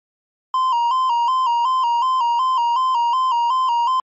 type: tone with vibrato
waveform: triangle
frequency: 987.8 Hz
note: B5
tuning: in tune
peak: -13 dBFS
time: 0.54-4 s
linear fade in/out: 2 ms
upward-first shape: square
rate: 2.7 Hz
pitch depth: 80 cents each way
effects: MP3 32 kbps